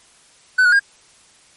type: tone with pitch steps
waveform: triangle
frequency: 1506 / 1450 / 1618 Hz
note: F#6 / F#6 / G#6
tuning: +30 / -35 / -46 cents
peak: -8 dBFS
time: 0.58-0.796 s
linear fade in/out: 10 ms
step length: 72 ms
effects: white hiss -51 dBFS RMS until 1.56 s + MP3 48 kbps